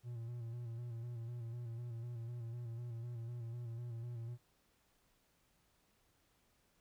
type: tone with vibrato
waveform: triangle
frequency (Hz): 118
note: A#2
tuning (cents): +22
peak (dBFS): -40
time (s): 0.03-4.38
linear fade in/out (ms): 50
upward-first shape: square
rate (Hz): 4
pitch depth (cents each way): 41
effects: pink hiss -75 dBFS RMS until 6.8 s